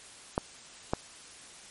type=clicks; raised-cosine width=1 ms; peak=-12 dBFS; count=2; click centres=0.379 / 0.935 s; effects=white hiss -50 dBFS RMS until 1.7 s + MP3 48 kbps